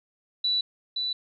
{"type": "tone pair in turn", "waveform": "sine", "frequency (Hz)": [3951, 3969], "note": ["B7", "B7"], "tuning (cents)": [0, 8], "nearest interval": "unison", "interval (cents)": 8, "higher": "second", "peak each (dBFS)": [-22, -26], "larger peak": "first", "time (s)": [[0.44, 0.61], [0.96, 1.13]], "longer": "neither", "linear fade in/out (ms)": 5, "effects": []}